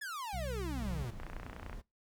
45% pulse exponential sweep, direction down, 1766 to 109.4 Hz, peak -39 dBFS, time 0.01-1.11 s, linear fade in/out 10 ms
harmonic tone, 62.9 Hz, B1, 32 cents sharp, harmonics 1 / 2 / 3, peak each -39 / -44 / -47 dBFS, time 0.33-1.04 s, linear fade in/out 5 ms
brown noise, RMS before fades -46 dBFS, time 0.77-1.82 s, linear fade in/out 20 ms
click train, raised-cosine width 0.5 ms, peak -30 dBFS, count 17, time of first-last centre 1.2-1.73 s, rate 30.2 Hz
effects noise-tail reverb RT60 0.2 s tail -21 dB re dry

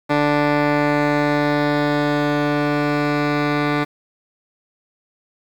10% pulse tone pair together, 146.83 / 293.7 Hz, D3 / D4, 0 / 0 cents, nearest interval octave, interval 1200 cents, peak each -11 dBFS, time 0.09-3.85 s, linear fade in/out 20 ms, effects low-pass 3000 Hz 12 dB/octave + 7-bit

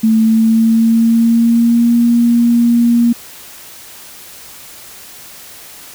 sine tone with pitch glide, 221.6 to 236.1 Hz, A3 to A#3, +13 to +22 cents, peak -7 dBFS, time 0.03-3.13 s, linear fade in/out 10 ms, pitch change +109 cents, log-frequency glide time 0.19-1.95 s, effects white hiss -35 dBFS RMS until 5.94 s

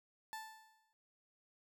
30% pulse tone with exponential decay, 880 Hz, A5, in tune, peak -39 dBFS, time 0.33-0.93 s, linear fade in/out 0 ms, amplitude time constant 130 ms, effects none

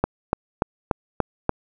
click train, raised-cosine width 1 ms, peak -4 dBFS, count 6, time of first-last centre 0.04-1.493 s, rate 3.44 Hz, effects none

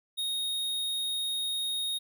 square tone, 3729 Hz, A#7, in tune, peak -30 dBFS, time 0.17-1.99 s, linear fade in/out 20 ms, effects none

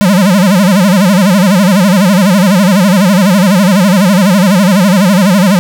square tone with vibrato, 191.1 Hz, G3, 44 cents flat, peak -5 dBFS, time 0.01-5.59 s, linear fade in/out 0 ms, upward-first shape sine, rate 12 Hz, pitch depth 170 cents each way, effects none

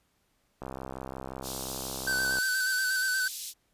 click train, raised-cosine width 1 ms, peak -24 dBFS, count 117, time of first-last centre 0.62-2.386 s, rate 65.7 Hz
pink high-pass noise, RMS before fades -38 dBFS, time 1.42-3.54 s, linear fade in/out 50 ms, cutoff 3800 Hz, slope 24 dB/octave
square tone with vibrato, 1525 Hz, G6, 48 cents flat, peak -27 dBFS, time 2.07-3.28 s, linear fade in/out 5 ms, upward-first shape square, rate 8.4 Hz, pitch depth 28 cents each way
effects pink hiss -72 dBFS RMS until 3.73 s + resampled to 32000 Hz

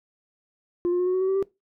sine tone with pitch steps, 350 / 355.5 / 361.1 / 366.8 / 372.5 / 378.4 / 384.3 / 390.4 Hz, F4 / F4 / F#4 / F#4 / F#4 / F#4 / G4 / G4, +4 / +31 / -42 / -15 / +12 / +39 / -34 / -7 cents, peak -18 dBFS, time 0.85-1.426 s, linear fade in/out 0 ms, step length 72 ms, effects noise-tail reverb RT60 0.2 s tail -21 dB re dry + tanh soft clip ceiling -19 dBFS

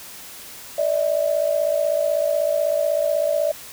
sine tone pair together, 585.9 / 642 Hz, D5 / E5, -4 / -46 cents, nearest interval major second, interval 158 cents, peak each -20 / -21 dBFS, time 0.78-3.52 s, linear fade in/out 5 ms, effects white hiss -39 dBFS RMS until 3.72 s

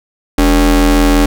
40% pulse ring-modulated tone, 164.81 Hz, E3, in tune, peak -3 dBFS, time 0.38-1.26 s, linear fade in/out 5 ms, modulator 122 Hz, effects none

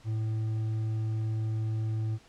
triangle tone with hard clipping, 110 Hz, A2, in tune, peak -29 dBFS, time 0.04-2.19 s, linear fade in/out 50 ms, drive 7 dB, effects pink hiss -58 dBFS RMS until 2.28 s + low-pass 7000 Hz 12 dB/octave

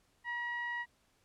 sawtooth tone with low-pass filter, 958 Hz, A#5, 47 cents sharp, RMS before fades -38 dBFS, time 0.24-0.86 s, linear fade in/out 50 ms, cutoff 2000 Hz, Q 5, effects pink hiss -72 dBFS RMS until 1.24 s + low-pass 11000 Hz 12 dB/octave

